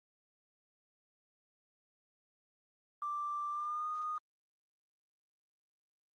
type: tone with pitch glide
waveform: triangle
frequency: 1177 to 1232 Hz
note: D6 to D#6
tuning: +3 to -17 cents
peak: -31 dBFS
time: 3.02-4.18 s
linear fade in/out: 2 ms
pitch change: +80 cents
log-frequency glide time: 3.5-3.88 s
effects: tanh soft clip ceiling -33 dBFS + Opus 24 kbps